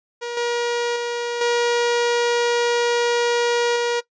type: tone with level steps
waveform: sawtooth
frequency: 476.8 Hz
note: A#4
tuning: 39 cents sharp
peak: -22 / -16 / -19 / -13 / -15 dBFS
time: 0.21-4.01 s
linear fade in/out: 20 ms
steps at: 0.37 / 0.96 / 1.41 / 3.76 s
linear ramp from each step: 2 ms
effects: noise-tail reverb RT60 0.1 s tail -19 dB re dry + resampled to 16000 Hz